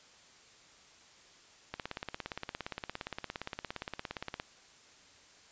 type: click train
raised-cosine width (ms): 0.3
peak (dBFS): -21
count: 47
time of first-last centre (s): 1.74-4.399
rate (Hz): 17.3
effects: white hiss -59 dBFS RMS until 5.51 s + resampled to 16000 Hz